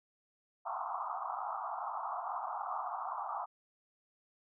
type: band-pass noise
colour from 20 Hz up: pink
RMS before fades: -39 dBFS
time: 0.65-3.46 s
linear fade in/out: 20 ms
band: 690 to 1300 Hz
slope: 96 dB/octave
effects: none